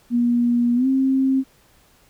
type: tone with pitch glide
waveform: sine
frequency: 239.6 to 265.9 Hz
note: A#3 to C4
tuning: +48 to +28 cents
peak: -15 dBFS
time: 0.1-1.44 s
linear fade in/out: 50 ms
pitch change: +180 cents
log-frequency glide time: 0.75-0.87 s
effects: pink hiss -56 dBFS RMS until 2.09 s